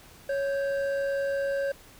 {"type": "tone pair together", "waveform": "triangle", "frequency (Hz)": [554.4, 1567.1], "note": ["C#5", "G6"], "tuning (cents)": [0, -1], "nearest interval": "octave + tritone", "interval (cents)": 1799, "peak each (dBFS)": [-24, -35], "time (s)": [0.29, 1.72], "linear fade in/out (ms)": 5, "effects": ["pink hiss -52 dBFS RMS until 1.99 s"]}